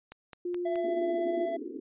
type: click train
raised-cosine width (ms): 0.3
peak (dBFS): -28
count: 4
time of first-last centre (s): 0.12-0.757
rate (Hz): 4.71
type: tone with pitch glide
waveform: sine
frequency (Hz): 353.1 to 348.4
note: F4 to F4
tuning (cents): +19 to -4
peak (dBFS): -30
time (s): 0.45-1.46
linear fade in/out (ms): 5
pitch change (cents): -23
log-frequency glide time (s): 0.82-1
type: tone with tremolo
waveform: triangle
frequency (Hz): 669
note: E5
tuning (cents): +25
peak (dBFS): -27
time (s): 0.65-1.57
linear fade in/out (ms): 10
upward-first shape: sine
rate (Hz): 16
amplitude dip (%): 30
type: band-pass noise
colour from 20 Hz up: white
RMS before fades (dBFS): -39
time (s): 0.83-1.8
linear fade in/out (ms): 10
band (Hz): 240 to 430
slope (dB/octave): 96
effects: resampled to 8000 Hz